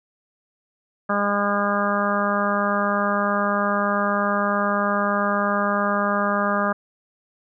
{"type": "harmonic tone", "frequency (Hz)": 203.2, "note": "G#3", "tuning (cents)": -38, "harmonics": [1, 2, 3, 4, 5, 6, 7, 8], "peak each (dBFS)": [-25, -32, -25, -31, -29, -24, -30, -29], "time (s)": [1.09, 6.73], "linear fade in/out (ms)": 10, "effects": []}